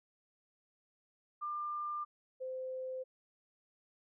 sine tone pair in turn, 1196 / 517 Hz, D6 / C5, +31 / -21 cents, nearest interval octave + minor third, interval 1452 cents, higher first, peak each -36 / -38 dBFS, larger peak first, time 1.41-2.05 / 2.4-3.04 s, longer neither, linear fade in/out 20 ms, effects none

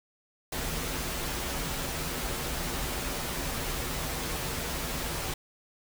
pink noise with comb filter, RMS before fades -33 dBFS, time 0.52-5.34 s, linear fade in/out 5 ms, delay 9.7 ms, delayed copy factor -0.55, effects none

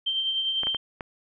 sine tone with tremolo, 3136 Hz, G7, in tune, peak -22 dBFS, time 0.06-0.77 s, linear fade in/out 10 ms, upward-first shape triangle, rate 10 Hz, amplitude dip 45%
clicks, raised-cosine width 0.5 ms, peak -18 dBFS, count 4, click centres 0.634 / 0.67 / 0.747 / 1.008 s
effects none

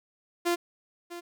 sawtooth tone with echo, 346.3 Hz, F4, 15 cents flat, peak -20 dBFS, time 0.45-0.56 s, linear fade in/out 20 ms, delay 650 ms, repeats 1, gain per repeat -14 dB, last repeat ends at 1.21 s, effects none

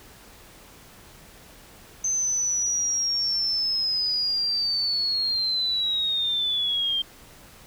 sine linear sweep, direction down, 6220 to 3161 Hz, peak -22 dBFS, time 2.04-7.02 s, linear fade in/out 5 ms, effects pink hiss -49 dBFS RMS until 7.66 s

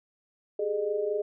sine tone cluster, 397.4 / 422 / 610 Hz, G4 / G#4 / D#5, +24 / +28 / -34 cents, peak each -34 / -28 / -32 dBFS, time 0.59-1.22 s, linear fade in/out 5 ms, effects none

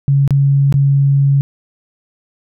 sine tone with dropouts, 139.2 Hz, C#3, 8 cents sharp, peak -8 dBFS, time 0.08-1.41 s, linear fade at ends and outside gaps 0 ms, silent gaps 0.277-0.307 / 0.725-0.741 s, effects none

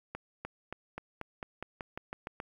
accelerating click train, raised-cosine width 0.5 ms, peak -23 dBFS, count 12, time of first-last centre 0.15-2.401 s, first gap 300 ms, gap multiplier 0.92, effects 9-bit

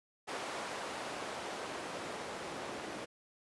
white noise with band-pass filter sweep, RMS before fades -42 dBFS, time 0.27-3.06 s, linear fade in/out 20 ms, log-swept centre 650 to 390 Hz, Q 0.77, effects resampled to 24000 Hz

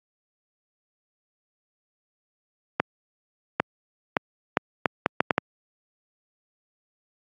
accelerating click train, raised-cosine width 0.5 ms, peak -3 dBFS, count 9, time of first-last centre 2.8-5.38 s, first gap 800 ms, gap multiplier 0.71, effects high-pass 150 Hz 12 dB/octave + AAC 48 kbps

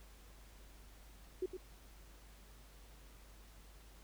sine tone with echo, 370 Hz, F#4, in tune, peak -34 dBFS, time 1.42-1.46 s, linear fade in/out 5 ms, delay 110 ms, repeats 1, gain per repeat -8 dB, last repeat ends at 1.57 s, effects added 50 Hz sine -57 dBFS peak until 4.03 s + pink hiss -63 dBFS RMS until 4.03 s

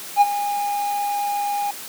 triangle tone with ADSR envelope, 816 Hz, G#5, 31 cents flat, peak -6 dBFS, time 0.16-1.71 s, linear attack 52 ms, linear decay 32 ms, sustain -13 dB, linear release 6 ms, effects white hiss -35 dBFS RMS until 1.88 s + high-pass 150 Hz 12 dB/octave

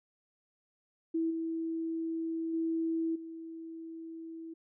sine tone with level steps, 327 Hz, E4, 14 cents flat, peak -28 / -32 / -29 / -41 dBFS, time 1.14-4.54 s, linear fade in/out 10 ms, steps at 1.3 / 2.53 / 3.15 s, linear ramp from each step 10 ms, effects none

